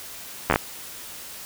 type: slowing click train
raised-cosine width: 0.5 ms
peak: -3 dBFS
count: 5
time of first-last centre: 0.5-0.559 s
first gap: 11 ms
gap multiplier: 1.2
effects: white hiss -39 dBFS RMS until 1.45 s